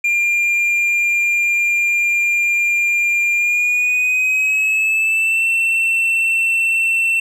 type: tone with pitch glide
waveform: triangle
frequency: 2397 to 2691 Hz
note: D7 to E7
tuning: +35 to +35 cents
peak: -12 dBFS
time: 0.04-7.2 s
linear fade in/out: 5 ms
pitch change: +200 cents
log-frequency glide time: 3.33-5.48 s
effects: none